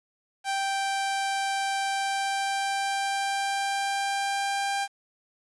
sawtooth tone with pitch glide, 784 to 795.4 Hz, G5 to G5, 0 to +25 cents, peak -22 dBFS, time 0.44-4.88 s, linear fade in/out 50 ms, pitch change +25 cents, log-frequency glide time 1.88-4.76 s, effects resampled to 24000 Hz + 9-bit

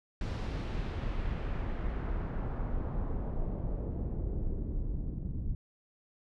brown noise with low-pass filter sweep, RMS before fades -34 dBFS, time 0.21-5.55 s, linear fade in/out 2 ms, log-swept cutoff 5400 to 200 Hz, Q 1, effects none

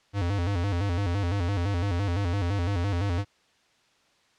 square tone with vibrato, 93.5 Hz, F#2, 19 cents sharp, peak -25 dBFS, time 0.13-3.25 s, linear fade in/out 50 ms, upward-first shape square, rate 5.9 Hz, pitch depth 130 cents each way, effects white hiss -64 dBFS RMS until 4.38 s + low-pass 5000 Hz 12 dB/octave

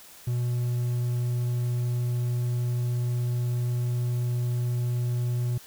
triangle tone, 121.7 Hz, B2, 25 cents flat, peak -22 dBFS, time 0.27-5.58 s, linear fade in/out 5 ms, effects white hiss -49 dBFS RMS until 5.66 s

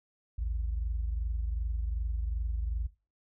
sine tone pair together, 55.15 / 77.78 Hz, A1 / D#2, +5 / 0 cents, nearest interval tritone, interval 595 cents, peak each -29 / -37 dBFS, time 0.38-2.87 s, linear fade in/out 10 ms, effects noise-tail reverb RT60 0.3 s tail -20 dB re dry + tanh soft clip ceiling -24 dBFS

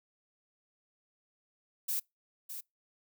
violet noise with echo, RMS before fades -33 dBFS, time 1.88-2 s, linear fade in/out 10 ms, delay 610 ms, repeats 1, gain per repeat -9 dB, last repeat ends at 2.61 s, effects noise-tail reverb RT60 0.2 s tail -26 dB re dry

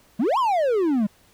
triangle exponential two-way sweep, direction up then down, 196 to 1108.7 to 196 Hz, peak -16 dBFS, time 0.19-1.07 s, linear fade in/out 10 ms, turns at 0.38 s, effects pink hiss -57 dBFS RMS until 1.33 s

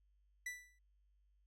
45% pulse tone with exponential decay, 1975.5 Hz, B6, in tune, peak -39 dBFS, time 0.46-0.79 s, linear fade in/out 5 ms, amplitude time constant 71 ms, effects added 50 Hz sine -70 dBFS peak until 1.46 s + low-pass 12000 Hz 12 dB/octave

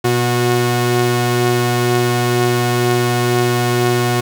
sawtooth tone pair together, 122.03 / 364 Hz, B2 / F#4, -20 / -28 cents, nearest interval octave + perfect fifth, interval 1892 cents, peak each -12 dBFS, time 0.04-4.21 s, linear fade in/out 10 ms, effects none

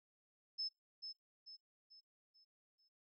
sine tone with echo, 5230 Hz, E8, 15 cents flat, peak -38 dBFS, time 0.58-0.69 s, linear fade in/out 20 ms, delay 440 ms, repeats 5, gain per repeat -7 dB, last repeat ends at 2.89 s, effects noise-tail reverb RT60 0.2 s tail -23 dB re dry

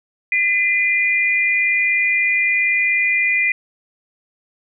sine tone pair together, 2024 / 2415 Hz, B6 / D7, +42 / +48 cents, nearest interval minor third, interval 306 cents, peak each -17 dBFS, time 0.32-3.52 s, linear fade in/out 2 ms, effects none

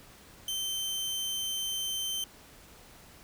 sawtooth tone, 3100 Hz, G7, 20 cents flat, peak -28 dBFS, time 0.48-2.24 s, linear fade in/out 2 ms, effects pink hiss -54 dBFS RMS until 3.23 s

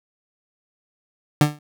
30% pulse tone with exponential decay, 148.8 Hz, D3, 23 cents sharp, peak -6 dBFS, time 1.41-1.59 s, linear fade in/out 2 ms, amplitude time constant 38 ms, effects none

